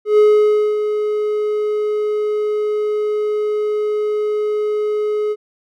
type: tone with ADSR envelope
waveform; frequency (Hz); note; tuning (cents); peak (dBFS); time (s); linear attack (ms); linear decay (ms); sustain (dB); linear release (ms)
triangle; 422.4; G#4; +29; -5; 0.05-5.36; 130; 580; -9; 45
effects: none